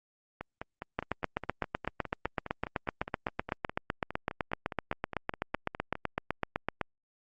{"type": "two click trains", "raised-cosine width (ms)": 0.5, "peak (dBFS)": [-22, -14], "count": [28, 47], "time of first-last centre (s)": [[0.41, 5.954], [0.99, 6.813]], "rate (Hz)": [4.87, 7.9], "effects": ["Opus 48 kbps"]}